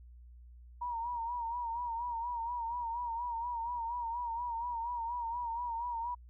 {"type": "tone with vibrato", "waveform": "sine", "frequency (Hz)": 944, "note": "A#5", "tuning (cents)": 22, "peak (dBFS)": -34, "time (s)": [0.81, 6.15], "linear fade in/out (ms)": 10, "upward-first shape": "sine", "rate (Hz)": 4.2, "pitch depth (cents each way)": 65, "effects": ["added 60 Hz sine -51 dBFS peak until 6.29 s"]}